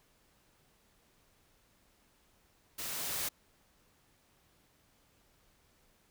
white noise with level ramp, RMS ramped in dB -40 to -35 dBFS, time 2.78-3.29 s, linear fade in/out 10 ms, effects pink hiss -69 dBFS RMS until 6.1 s

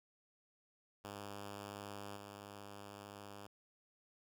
5% pulse tone with level steps, 101.5 Hz, G#2, 39 cents flat, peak -35 / -39 dBFS, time 1.04-3.47 s, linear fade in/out 10 ms, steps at 2.16 s, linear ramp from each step 10 ms, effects none

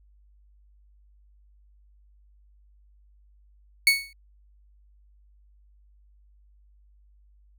30% pulse tone with exponential decay, 2217 Hz, C#7, in tune, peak -10 dBFS, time 3.87-4.13 s, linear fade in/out 2 ms, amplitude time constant 55 ms, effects added 50 Hz sine -55 dBFS peak until 7.58 s

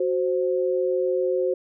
sine tone pair together, 370.5 / 523.3 Hz, F#4 / C5, +2 / 0 cents, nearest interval tritone, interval 598 cents, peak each -23 dBFS, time 0-1.54 s, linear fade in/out 5 ms, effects none

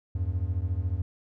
triangle beating tone pair, 82.41 / 96.41 Hz, E2 / G2, 0 / -28 cents, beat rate 14 Hz, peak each -27 dBFS, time 0.15-1.02 s, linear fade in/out 5 ms, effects none

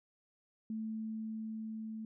sine tone with level ramp, 220 Hz, A3, in tune, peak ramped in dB -36 to -40 dBFS, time 0.7-2.05 s, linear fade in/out 2 ms, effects none

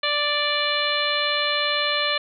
harmonic tone, 587.3 Hz, D5, in tune, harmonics 1 / 2 / 3 / 4 / 5 / 6 / 7, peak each -28 / -28 / -28 / -28 / -28 / -28 / -28 dBFS, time 0.03-2.18 s, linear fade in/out 5 ms, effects none

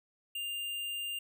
sine tone with hard clipping, 2800 Hz, F7, 4 cents sharp, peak -36 dBFS, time 0.35-1.19 s, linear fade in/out 5 ms, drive 18 dB, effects none

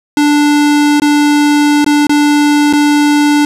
square tone with dropouts, 293.7 Hz, D4, in tune, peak -7 dBFS, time 0.17-3.45 s, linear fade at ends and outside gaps 2 ms, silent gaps 0.999-1.019 / 1.845-1.863 / 2.069-2.094 / 2.728-2.734 s, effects low-pass 10000 Hz 12 dB/octave + 7-bit

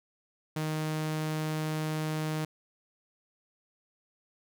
sawtooth tone, 155.56 Hz, D#3, in tune, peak -26 dBFS, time 0.56-2.45 s, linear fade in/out 5 ms, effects none

